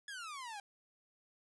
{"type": "exponential sweep", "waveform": "sawtooth", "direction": "down", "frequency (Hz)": [1711, 787], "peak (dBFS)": -40, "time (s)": [0.08, 0.6], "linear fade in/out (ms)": 2, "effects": ["resampled to 24000 Hz"]}